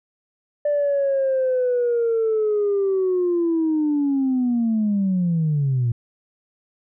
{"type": "linear sweep", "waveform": "sine", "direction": "down", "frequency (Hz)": [590, 115], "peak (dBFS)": -16, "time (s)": [0.65, 5.92], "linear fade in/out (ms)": 5, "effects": ["tanh soft clip ceiling -14 dBFS"]}